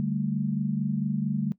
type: chord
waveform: sine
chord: D suspended fourth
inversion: none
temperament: just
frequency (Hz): 146.83 / 195.78 / 220.2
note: D3 / G3 / A3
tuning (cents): 0 / -2 / +2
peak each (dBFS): -29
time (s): 0-1.52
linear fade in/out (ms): 0
effects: noise-tail reverb RT60 0.1 s tail -19 dB re dry